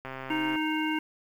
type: click train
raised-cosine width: 0.5 ms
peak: -23 dBFS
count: 68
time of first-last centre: 0.05-0.558 s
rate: 132 Hz
type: harmonic tone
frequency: 310.4 Hz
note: D#4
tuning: 4 cents flat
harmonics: 1 / 3 / 5 / 7 / 9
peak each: -28 / -34 / -36 / -36 / -36 dBFS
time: 0.3-0.99 s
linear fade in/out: 5 ms
effects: 9-bit